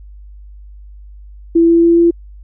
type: tone with pitch steps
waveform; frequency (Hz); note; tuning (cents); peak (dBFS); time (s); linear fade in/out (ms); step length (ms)
sine; 334.1 / 336 / 338 / 339.9; E4 / E4 / E4 / F4; +23 / +33 / +43 / -47; -6; 1.55-2.11; 10; 140
effects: added 50 Hz sine -33 dBFS peak until 2.43 s